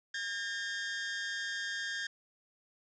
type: tone pair together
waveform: sawtooth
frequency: 1615 / 1812.8 Hz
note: G#6 / A#6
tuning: -49 / -49 cents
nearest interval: major second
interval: 200 cents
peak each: -33 / -36 dBFS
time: 0.14-2.07 s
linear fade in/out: 5 ms
effects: resampled to 16000 Hz + 10-bit